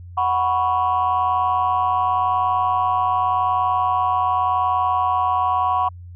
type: chord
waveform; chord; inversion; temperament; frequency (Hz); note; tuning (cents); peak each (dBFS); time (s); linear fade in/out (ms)
sine; F# suspended fourth; none; equal; 740 / 987.8 / 1108.7; F#5 / B5 / C#6; 0 / 0 / 0; -20; 0.17-5.89; 10
effects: tanh soft clip ceiling -10 dBFS + added 88 Hz sine -35 dBFS peak until 6.15 s